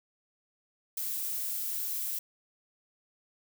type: noise with ADSR envelope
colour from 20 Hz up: violet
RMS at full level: -31 dBFS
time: 0.97-2.19 s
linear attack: 6 ms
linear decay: 8 ms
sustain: -3 dB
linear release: 5 ms
effects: none